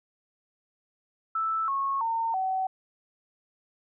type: tone with pitch steps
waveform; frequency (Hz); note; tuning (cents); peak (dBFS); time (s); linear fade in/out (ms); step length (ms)
sine; 1318.5 / 1096 / 911 / 757.3; E6 / C#6 / A#5 / F#5; 0 / -20 / -40 / +40; -25; 1.35-2.67; 5; 330
effects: none